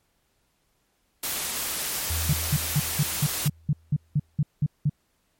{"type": "noise", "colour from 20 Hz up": "white", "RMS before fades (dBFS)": -29, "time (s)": [1.23, 3.48], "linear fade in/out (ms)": 5}
{"type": "tone with exponential decay", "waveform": "sine", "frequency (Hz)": 81, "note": "E2", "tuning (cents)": -30, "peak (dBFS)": -25, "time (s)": [2.1, 4.4], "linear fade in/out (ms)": 5, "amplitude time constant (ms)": 500}
{"type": "tone bursts", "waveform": "sine", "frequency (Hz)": 147.3, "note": "D3", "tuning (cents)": 6, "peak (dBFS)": -18, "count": 12, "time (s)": [2.29, 4.896], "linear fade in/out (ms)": 5, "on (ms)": 43, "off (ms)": 190}
{"effects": ["pink hiss -70 dBFS RMS until 5.39 s", "MP3 64 kbps"]}